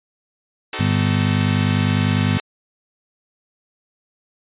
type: chord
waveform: 5% pulse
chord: D# diminished seventh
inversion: none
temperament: equal with one note detuned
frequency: 311.1 / 378.6 / 440 / 523.3 Hz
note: D#4 / F#4 / A4 / C5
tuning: 0 / +40 / 0 / 0 cents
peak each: -21 / -18 / -17 / -21 dBFS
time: 0.73-2.4 s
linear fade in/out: 2 ms
type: harmonic tone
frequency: 50 Hz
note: G1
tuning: 35 cents sharp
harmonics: 2 / 3 / 4 / 5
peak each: -19 / -21 / -22 / -23 dBFS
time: 0.79-2.38 s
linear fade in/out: 10 ms
effects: resampled to 8000 Hz